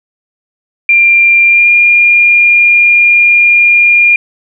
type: tone with pitch glide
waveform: sine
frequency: 2383 to 2411 Hz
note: D7 to D7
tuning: +25 to +45 cents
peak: -3 dBFS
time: 0.89-4.16 s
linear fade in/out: 2 ms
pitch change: +20 cents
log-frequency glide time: 1.46-1.7 s
effects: none